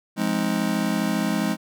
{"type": "chord", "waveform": "square", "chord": "F minor seventh", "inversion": "none", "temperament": "just", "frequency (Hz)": [174.61, 209.5, 261.9, 314.3], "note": ["F3", "Ab3", "C4", "Eb4"], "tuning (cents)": [0, 15, 2, 18], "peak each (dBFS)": [-29, -25, -29, -30], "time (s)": [0.16, 1.57], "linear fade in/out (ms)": 50, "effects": []}